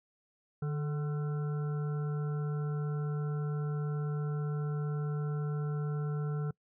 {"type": "harmonic tone with a mistuned harmonic", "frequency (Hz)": 149.5, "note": "D3", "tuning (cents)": 31, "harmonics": [1, 3, 5, 7, 9, 10], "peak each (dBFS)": [-31, -42, -52, -58, -49, -58], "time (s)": [0.62, 6.51], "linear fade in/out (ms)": 5, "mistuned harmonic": 3, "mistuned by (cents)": -49, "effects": ["noise-tail reverb RT60 0.1 s tail -25 dB re dry"]}